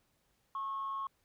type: tone with amplitude modulation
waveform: sine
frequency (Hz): 1090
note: C#6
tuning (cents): -29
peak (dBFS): -32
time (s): 0.55-1.07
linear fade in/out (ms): 2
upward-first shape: sine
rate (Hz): 208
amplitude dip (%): 45
effects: tanh soft clip ceiling -31 dBFS + pink hiss -75 dBFS RMS until 1.24 s